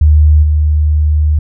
sine tone with level steps, 75.8 Hz, D#2, 45 cents flat, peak -3 / -7 dBFS, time 0.01-1.39 s, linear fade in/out 5 ms, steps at 0.42 s, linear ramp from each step 20 ms, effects none

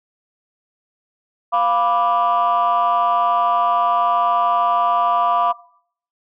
sine chord, B diminished, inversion second, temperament equal, 698.5 / 987.8 / 1174.7 Hz, F5 / B5 / D6, 0 / 0 / 0 cents, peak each -17 / -18 / -17 dBFS, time 1.52-5.53 s, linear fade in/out 20 ms, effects noise-tail reverb RT60 0.6 s tail -20 dB re dry + tanh soft clip ceiling -9 dBFS

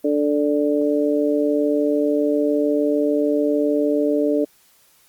harmonic tone, 146.83 Hz, D3, in tune, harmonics 2 / 3 / 4, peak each -19 / -21 / -22 dBFS, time 0.04-4.45 s, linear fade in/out 10 ms, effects white hiss -56 dBFS RMS until 5.08 s + Opus 32 kbps

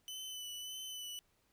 sawtooth tone with vibrato, 3006 Hz, F#7, 27 cents sharp, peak -40 dBFS, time 0.08-1.19 s, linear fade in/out 0 ms, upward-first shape sine, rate 1.7 Hz, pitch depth 26 cents each way, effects pink hiss -75 dBFS RMS until 1.52 s

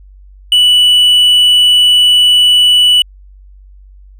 triangle tone, 2960 Hz, F#7, in tune, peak -3 dBFS, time 0.52-3.02 s, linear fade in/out 2 ms, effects added 48 Hz sine -35 dBFS peak until 4.19 s

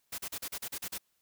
white noise bursts, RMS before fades -38 dBFS, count 9, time 0.12-0.983 s, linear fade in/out 10 ms, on 63 ms, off 37 ms, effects white hiss -75 dBFS RMS until 1.21 s

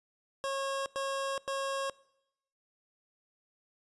25% pulse tone bursts, 545 Hz, C#5, 29 cents flat, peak -28 dBFS, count 3, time 0.44-1.898 s, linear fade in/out 0 ms, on 420 ms, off 99 ms, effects noise-tail reverb RT60 0.8 s tail -22 dB re dry + resampled to 24000 Hz

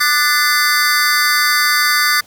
square tone cluster, 1197 / 1480 / 1755 / 2042 / 4689 Hz, D6 / F#6 / A6 / C7 / D8, +33 / 0 / -5 / -43 / -4 cents, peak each -19 dBFS, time 0-2.21 s, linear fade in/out 10 ms, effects pink hiss -46 dBFS RMS until 2.26 s + high-pass 100 Hz 12 dB/octave

